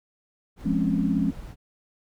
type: noise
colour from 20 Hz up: brown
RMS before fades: -39 dBFS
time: 0.56-1.56 s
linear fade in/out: 50 ms
type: chord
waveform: sine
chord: Db major seventh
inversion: first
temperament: just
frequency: 173.24 / 207.9 / 259.9 / 277.2 Hz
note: F3 / Ab3 / C4 / Db4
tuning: -14 / +2 / -11 / 0 cents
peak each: -26 / -25 / -28 / -27 dBFS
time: 0.65-1.31 s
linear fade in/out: 10 ms
effects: none